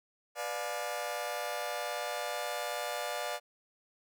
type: chord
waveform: sawtooth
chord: B diminished seventh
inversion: none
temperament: just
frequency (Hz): 493.9 / 592.7 / 711.2 / 853.4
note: B4 / D5 / F5 / Ab5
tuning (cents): 0 / +16 / +31 / +47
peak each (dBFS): -39 / -34 / -35 / -39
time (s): 0.35-3.4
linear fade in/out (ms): 50
effects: none